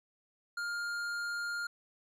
sine tone with tanh clipping, 1408 Hz, F6, 14 cents sharp, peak -36 dBFS, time 0.57-1.67 s, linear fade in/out 5 ms, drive 13 dB, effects none

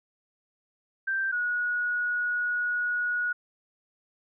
sine tone pair in turn, 1568 / 1456.1 Hz, G6 / F#6, 0 / -28 cents, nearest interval minor second, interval 128 cents, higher first, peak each -25 dBFS, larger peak neither, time 1.07-1.32 / 1.32-3.33 s, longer second, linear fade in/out 10 ms, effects none

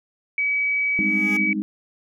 sine tone, 2278 Hz, C#7, 47 cents sharp, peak -19 dBFS, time 0.38-1.53 s, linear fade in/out 2 ms
10% pulse tone with exponential growth, 415.3 Hz, G#4, in tune, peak -22 dBFS, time 0.81-1.37 s, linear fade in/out 5 ms, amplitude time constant 120 ms
sine chord, Ab major seventh, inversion third, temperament equal, 196 / 207.7 / 261.6 / 311.1 Hz, G3 / Ab3 / C4 / Eb4, 0 / 0 / 0 / 0 cents, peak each -30 / -26 / -32 / -27 dBFS, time 0.99-1.62 s, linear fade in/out 0 ms
effects none

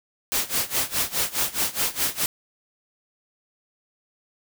white noise with tremolo, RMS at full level -22 dBFS, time 0.32-2.26 s, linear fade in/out 0 ms, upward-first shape sine, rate 4.8 Hz, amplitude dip 90%, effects none

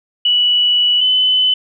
sine tone pair in turn, 2948 / 3019 Hz, F#7 / F#7, -7 / +34 cents, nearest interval unison, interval 41 cents, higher second, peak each -10 dBFS, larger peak neither, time 0.25-1.01 / 1.01-1.54 s, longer first, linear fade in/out 5 ms, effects none

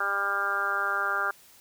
harmonic tone, 199.4 Hz, G3, 30 cents sharp, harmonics 2 / 3 / 4 / 5 / 6 / 7 / 8, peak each -40 / -39 / -36 / -40 / -31 / -28 / -32 dBFS, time 0-1.31 s, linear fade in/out 5 ms, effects white hiss -55 dBFS RMS until 1.6 s

